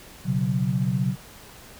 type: chord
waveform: sine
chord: B suspended second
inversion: none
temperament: just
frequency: 123.47 / 138.9 / 185.21 Hz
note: B2 / C#3 / F#3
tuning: 0 / +4 / +2 cents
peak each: -26 / -25 / -25 dBFS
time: 0.24-1.16 s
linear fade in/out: 50 ms
effects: pink hiss -46 dBFS RMS until 1.79 s